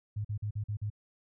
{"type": "tone bursts", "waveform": "sine", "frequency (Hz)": 104.8, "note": "G#2", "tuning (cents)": 16, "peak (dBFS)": -31, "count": 6, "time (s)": [0.16, 0.902], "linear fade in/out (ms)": 10, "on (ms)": 87, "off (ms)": 44, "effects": []}